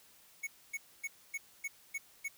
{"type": "tone bursts", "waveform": "square", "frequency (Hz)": 2216, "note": "C#7", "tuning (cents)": -1, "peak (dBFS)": -36, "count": 7, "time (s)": [0.43, 2.284], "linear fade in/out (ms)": 10, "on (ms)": 42, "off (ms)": 260, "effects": ["white hiss -62 dBFS RMS until 2.37 s"]}